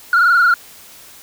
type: tone with frequency modulation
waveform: sine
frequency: 1413 Hz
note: F6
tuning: 20 cents sharp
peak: -7 dBFS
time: 0.13-0.54 s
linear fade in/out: 2 ms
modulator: 21.8 Hz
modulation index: 2.6
effects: tanh soft clip ceiling -7 dBFS + white hiss -41 dBFS RMS until 1.22 s